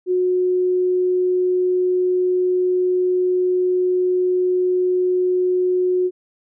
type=tone; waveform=sine; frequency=364.5 Hz; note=F#4; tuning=26 cents flat; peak=-15 dBFS; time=0.06-6.11 s; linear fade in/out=50 ms; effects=none